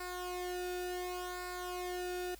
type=tone with flanger; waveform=sawtooth; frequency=360.1 Hz; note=F#4; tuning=47 cents flat; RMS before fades=-40 dBFS; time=0-2.35 s; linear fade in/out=5 ms; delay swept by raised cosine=0.32 to 0.98 ms; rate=0.69 Hz; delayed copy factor=-0.8; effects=added 50 Hz sine -55 dBFS peak until 2.39 s + white hiss -58 dBFS RMS until 2.39 s